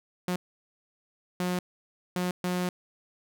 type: tone bursts at uneven times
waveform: sawtooth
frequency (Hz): 179.8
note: F#3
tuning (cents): -49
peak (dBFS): -23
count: 4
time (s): 0.28-0.36 / 1.4-1.59 / 2.16-2.31 / 2.44-2.69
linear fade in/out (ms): 2
effects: none